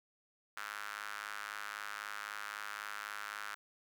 sawtooth tone with high-pass filter, 103.83 Hz, G#2, in tune, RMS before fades -44 dBFS, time 0.57-3.55 s, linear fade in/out 0 ms, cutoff 1400 Hz, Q 3.4, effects none

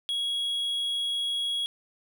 triangle tone, 3322 Hz, G#7, in tune, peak -25 dBFS, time 0.09-1.66 s, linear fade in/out 0 ms, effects none

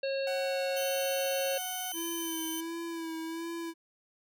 harmonic tone, 544 Hz, C#5, 33 cents flat, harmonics 1 / 3 / 5 / 7 / 8, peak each -30 / -44 / -41 / -48 / -43 dBFS, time 0.03-1.58 s, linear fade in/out 5 ms
sawtooth tone with pitch glide, 747 to 735.9 Hz, F#5 to F#5, +16 to -10 cents, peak -34 dBFS, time 0.27-1.92 s, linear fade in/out 2 ms, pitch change -26 cents, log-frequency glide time 0.43-0.62 s
10% pulse tone, 3057 Hz, G7, 44 cents flat, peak -28 dBFS, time 0.76-2.61 s, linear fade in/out 10 ms
square tone with vibrato, 329.9 Hz, E4, 1 cent sharp, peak -36 dBFS, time 1.93-3.74 s, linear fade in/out 50 ms, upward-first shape sine, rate 1.4 Hz, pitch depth 35 cents each way
effects none

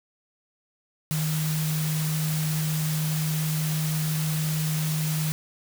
sine tone in noise, 155.56 Hz, D#3, in tune, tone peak -24 dBFS, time 1.11-5.32 s, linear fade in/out 0 ms, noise white, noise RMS -33 dBFS, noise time 1.11-5.32 s, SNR +6 dB, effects none

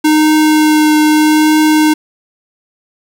square tone with vibrato, 307 Hz, D#4, 23 cents flat, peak -7 dBFS, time 0.04-1.94 s, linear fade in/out 10 ms, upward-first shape triangle, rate 0.8 Hz, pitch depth 12 cents each way, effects 7-bit

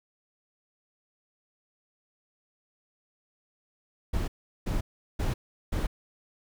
brown noise bursts, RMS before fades -28 dBFS, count 4, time 4.13-5.87 s, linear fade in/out 10 ms, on 150 ms, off 380 ms, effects none

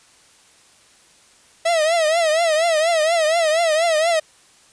45% pulse tone with vibrato, 648 Hz, E5, 30 cents flat, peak -15 dBFS, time 1.65-4.2 s, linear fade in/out 10 ms, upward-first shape triangle, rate 4.2 Hz, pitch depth 130 cents each way, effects white hiss -52 dBFS RMS until 4.72 s + resampled to 22050 Hz

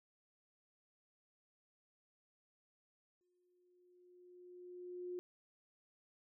sine tone with exponential growth, 358.2 Hz, F4, 44 cents sharp, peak -40 dBFS, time 3.21-5.19 s, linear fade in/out 0 ms, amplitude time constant 430 ms, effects none

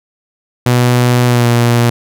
sawtooth tone with pitch glide, 122.9 to 119.19 Hz, B2 to A#2, -8 to +39 cents, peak -4 dBFS, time 0.66-1.9 s, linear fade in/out 5 ms, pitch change -53 cents, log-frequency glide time 1.26-1.47 s, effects none

